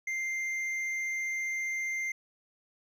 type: tone with hard clipping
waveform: sine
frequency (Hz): 2095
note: C7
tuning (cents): +2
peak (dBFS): -32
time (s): 0.07-2.12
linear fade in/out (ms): 5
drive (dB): 5
effects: none